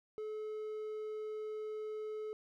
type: tone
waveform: triangle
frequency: 430 Hz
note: A4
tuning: 40 cents flat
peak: -37 dBFS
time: 0.18-2.33 s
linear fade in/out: 0 ms
effects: none